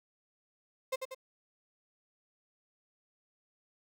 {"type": "tone with echo", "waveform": "35% pulse", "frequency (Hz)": 523.3, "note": "C5", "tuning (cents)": 0, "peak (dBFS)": -29, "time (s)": [0.92, 0.96], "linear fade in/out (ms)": 10, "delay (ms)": 94, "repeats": 2, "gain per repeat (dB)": -5, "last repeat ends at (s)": 1.148, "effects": []}